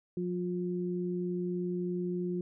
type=tone pair together; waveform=sine; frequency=178.83 / 355.6 Hz; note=F3 / F4; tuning=+41 / +31 cents; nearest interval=octave; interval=1190 cents; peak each=-33 / -34 dBFS; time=0.17-2.41 s; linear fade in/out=2 ms; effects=none